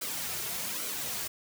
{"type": "noise with flanger", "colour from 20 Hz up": "white", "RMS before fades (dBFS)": -35, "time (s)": [0.01, 1.28], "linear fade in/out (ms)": 10, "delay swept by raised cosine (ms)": [1.1, 4], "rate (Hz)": 1.2, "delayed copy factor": -0.6, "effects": []}